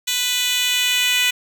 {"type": "tone with high-pass filter sweep", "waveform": "10% pulse", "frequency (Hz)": 495.4, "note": "B4", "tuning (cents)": 5, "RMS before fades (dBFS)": -19, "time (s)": [0.07, 1.31], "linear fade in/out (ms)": 10, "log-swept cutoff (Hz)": [3900, 2600], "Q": 1.8, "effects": []}